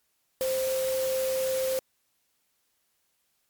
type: tone in noise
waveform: sine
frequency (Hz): 523.3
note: C5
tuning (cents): 0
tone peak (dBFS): -25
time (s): 0.41-1.79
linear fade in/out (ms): 0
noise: white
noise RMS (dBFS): -36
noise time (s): 0.41-1.79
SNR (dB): +8
effects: white hiss -73 dBFS RMS until 3.49 s + MP3 96 kbps